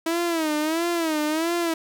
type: tone with vibrato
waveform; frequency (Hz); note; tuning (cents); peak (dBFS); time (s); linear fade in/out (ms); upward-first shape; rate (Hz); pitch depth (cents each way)
sawtooth; 322.3; E4; -39; -18; 0.06-1.74; 5; sine; 1.5; 120
effects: none